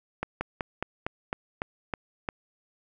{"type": "slowing click train", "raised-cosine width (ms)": 0.5, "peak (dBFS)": -14, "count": 9, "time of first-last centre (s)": [0.23, 2.288], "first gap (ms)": 180, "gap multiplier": 1.1, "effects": []}